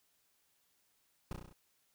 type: noise with echo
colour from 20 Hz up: brown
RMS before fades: -38 dBFS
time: 1.31-1.33 s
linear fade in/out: 2 ms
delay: 33 ms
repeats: 6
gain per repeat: -3 dB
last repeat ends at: 1.528 s
effects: white hiss -75 dBFS RMS until 1.94 s